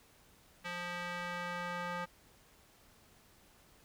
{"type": "tone with band-pass filter sweep", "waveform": "square", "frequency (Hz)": 175.9, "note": "F3", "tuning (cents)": 13, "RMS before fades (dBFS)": -40, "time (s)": [0.64, 2.06], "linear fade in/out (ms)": 20, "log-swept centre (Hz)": [2100, 1300], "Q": 1.2, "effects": ["pink hiss -64 dBFS RMS until 3.84 s"]}